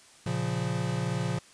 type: chord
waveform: square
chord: Bb minor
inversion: none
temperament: equal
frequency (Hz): 116.54 / 138.59 / 174.61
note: Bb2 / Db3 / F3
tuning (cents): 0 / 0 / 0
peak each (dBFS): -33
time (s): 0.26-1.39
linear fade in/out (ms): 5
effects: white hiss -55 dBFS RMS until 1.53 s + resampled to 22050 Hz